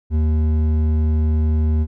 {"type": "tone with hard clipping", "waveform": "sine", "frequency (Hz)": 77.78, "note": "D#2", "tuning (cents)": 0, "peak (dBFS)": -16, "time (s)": [0.1, 1.87], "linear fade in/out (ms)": 50, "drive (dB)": 8, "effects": []}